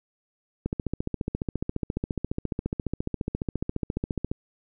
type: click train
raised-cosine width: 3 ms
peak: -14 dBFS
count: 54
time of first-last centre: 0.66-4.315 s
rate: 14.5 Hz
effects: none